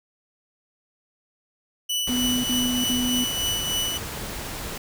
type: tone with tremolo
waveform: sawtooth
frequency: 2968 Hz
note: F#7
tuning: 5 cents sharp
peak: -19 dBFS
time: 1.89-3.98 s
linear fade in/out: 10 ms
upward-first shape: triangle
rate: 3.3 Hz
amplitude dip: 45%
type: noise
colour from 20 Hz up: pink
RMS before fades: -33 dBFS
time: 2.07-4.78 s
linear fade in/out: 5 ms
type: tone bursts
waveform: sine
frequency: 248.3 Hz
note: B3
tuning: 9 cents sharp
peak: -23 dBFS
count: 3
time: 2.09-3.244 s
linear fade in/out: 5 ms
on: 350 ms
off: 52 ms
effects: none